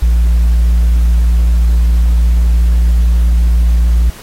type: tone with tanh clipping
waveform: triangle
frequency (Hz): 58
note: A#1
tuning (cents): -8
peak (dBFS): -7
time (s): 0.02-4.1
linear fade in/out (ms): 5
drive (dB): 7
effects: pink hiss -35 dBFS RMS until 4.22 s + AAC 48 kbps